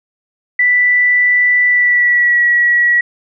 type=tone with pitch glide; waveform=sine; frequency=1975.5 to 1924.8 Hz; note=B6 to B6; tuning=0 to -45 cents; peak=-8 dBFS; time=0.59-3.01 s; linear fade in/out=5 ms; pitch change=-45 cents; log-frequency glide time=1.67-2.42 s; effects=none